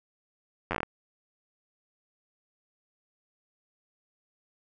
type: slowing click train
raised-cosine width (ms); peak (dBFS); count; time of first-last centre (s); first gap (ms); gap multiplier
0.5; -14; 8; 0.71-0.831; 10; 1.18
effects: none